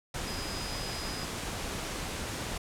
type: tone in noise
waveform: sine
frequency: 4978 Hz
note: D#8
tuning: in tune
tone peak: -41 dBFS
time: 0.27-1.25 s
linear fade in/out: 5 ms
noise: pink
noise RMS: -36 dBFS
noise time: 0.14-2.58 s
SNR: -8 dB
effects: low-pass 10000 Hz 12 dB/octave